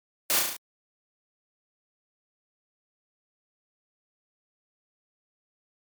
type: noise with echo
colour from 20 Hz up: white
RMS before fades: -24 dBFS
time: 0.3-0.39 s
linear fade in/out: 0 ms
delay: 35 ms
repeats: 5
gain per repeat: -3 dB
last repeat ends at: 0.565 s
effects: high-pass 200 Hz 12 dB/octave + MP3 96 kbps